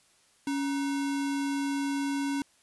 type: tone with sample-and-hold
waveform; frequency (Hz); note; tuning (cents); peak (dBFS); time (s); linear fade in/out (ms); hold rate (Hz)
sine; 279.6; C#4; +15; -27; 0.47-2.42; 2; 1225
effects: white hiss -64 dBFS RMS until 2.62 s + resampled to 24000 Hz